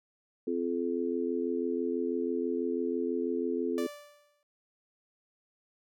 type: harmonic tone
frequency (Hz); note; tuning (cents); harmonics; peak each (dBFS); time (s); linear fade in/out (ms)
86.1; F2; -24; 3 / 4 / 5; -33 / -33 / -33; 0.47-3.87; 5
type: tone with exponential decay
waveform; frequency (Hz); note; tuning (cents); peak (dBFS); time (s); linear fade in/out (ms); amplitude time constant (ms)
sawtooth; 585; D5; -7; -31; 3.78-4.43; 1; 140
effects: none